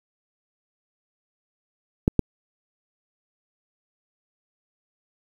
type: clicks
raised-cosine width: 3 ms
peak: -4 dBFS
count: 2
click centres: 2.079 / 2.193 s
effects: 7-bit